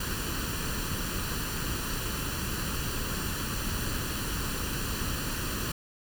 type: noise with comb filter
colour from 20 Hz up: pink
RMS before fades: -32 dBFS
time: 0-5.72 s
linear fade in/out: 5 ms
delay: 0.69 ms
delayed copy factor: +0.65
effects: none